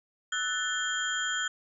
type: tone cluster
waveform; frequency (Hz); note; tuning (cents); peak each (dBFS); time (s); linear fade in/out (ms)
sine; 1314 / 1489 / 1761 / 3201 / 7080; E6 / F#6 / A6 / G7 / A8; -6 / +11 / +1 / +36 / +10; -39 / -31 / -37 / -34 / -37; 0.32-1.48; 5
effects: none